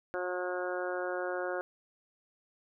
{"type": "harmonic tone", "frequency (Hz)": 180.5, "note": "F#3", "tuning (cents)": -43, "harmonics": [2, 3, 4, 5, 6, 7, 8, 9], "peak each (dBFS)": [-37, -36, -41, -48, -46, -47, -40, -46], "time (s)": [0.14, 1.61], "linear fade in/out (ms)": 0, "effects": []}